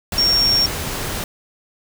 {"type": "tone in noise", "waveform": "sine", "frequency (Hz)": 5530, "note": "F8", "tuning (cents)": -18, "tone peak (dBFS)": -13, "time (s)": [0.18, 0.66], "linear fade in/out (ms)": 2, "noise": "pink", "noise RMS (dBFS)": -25, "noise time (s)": [0.12, 1.24], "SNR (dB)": 9, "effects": []}